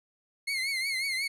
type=tone with vibrato; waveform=30% pulse; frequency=2146 Hz; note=C7; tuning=43 cents sharp; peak=-26 dBFS; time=0.47-1.28 s; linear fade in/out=10 ms; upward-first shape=triangle; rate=5.5 Hz; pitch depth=98 cents each way; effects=low-pass 12000 Hz 12 dB/octave